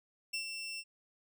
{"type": "tone with ADSR envelope", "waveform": "20% pulse", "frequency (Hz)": 2700, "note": "E7", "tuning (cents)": 41, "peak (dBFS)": -29, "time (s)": [0.33, 0.84], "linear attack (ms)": 12, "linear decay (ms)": 97, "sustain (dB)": -6, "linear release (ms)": 50, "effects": []}